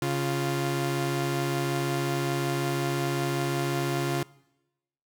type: tone pair together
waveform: sawtooth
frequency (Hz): 138.59 / 349.2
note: C#3 / F4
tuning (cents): 0 / 0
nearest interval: octave + major third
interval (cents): 1600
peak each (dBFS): -24 / -25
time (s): 0.02-4.23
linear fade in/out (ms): 2
effects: noise-tail reverb RT60 0.9 s tail -22 dB re dry